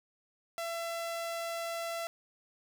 sawtooth tone, 672 Hz, E5, 33 cents sharp, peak -31 dBFS, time 0.58-2.07 s, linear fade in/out 0 ms, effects none

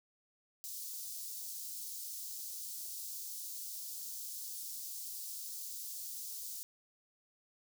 white high-pass noise, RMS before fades -44 dBFS, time 0.64-6.63 s, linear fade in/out 0 ms, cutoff 4700 Hz, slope 24 dB/octave, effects none

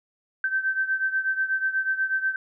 sine beating tone pair, 1548 / 1556.2 Hz, G6 / G6, -22 / -13 cents, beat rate 8.2 Hz, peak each -24 / -28 dBFS, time 0.44-2.36 s, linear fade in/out 2 ms, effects none

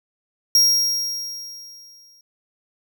45% pulse tone with exponential decay, 5600 Hz, F8, 4 cents sharp, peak -11 dBFS, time 0.55-2.21 s, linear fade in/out 2 ms, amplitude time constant 360 ms, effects none

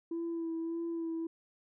sine tone with vibrato, 331.9 Hz, E4, 12 cents sharp, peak -32 dBFS, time 0.11-1.27 s, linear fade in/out 5 ms, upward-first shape sine, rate 1.7 Hz, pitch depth 23 cents each way, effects tanh soft clip ceiling -31 dBFS

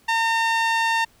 sawtooth tone with band-pass filter, 910 Hz, A#5, 42 cents flat, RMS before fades -21 dBFS, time 0.08-1.05 s, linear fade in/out 10 ms, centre 1900 Hz, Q 0.76, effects pink hiss -57 dBFS RMS until 1.2 s

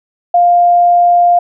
sine tone, 701 Hz, F5, 6 cents sharp, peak -5 dBFS, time 0.34-1.39 s, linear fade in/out 5 ms, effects none

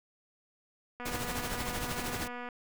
click train, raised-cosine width 0.5 ms, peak -27 dBFS, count 364, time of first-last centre 1-2.488 s, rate 244 Hz
pink noise with tremolo, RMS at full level -34 dBFS, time 1.05-2.28 s, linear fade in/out 10 ms, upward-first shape triangle, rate 13 Hz, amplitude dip 65%
effects none

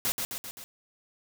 white noise with echo, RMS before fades -28 dBFS, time 0.05-0.12 s, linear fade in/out 0 ms, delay 130 ms, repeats 4, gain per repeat -4 dB, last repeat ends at 0.64 s, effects none

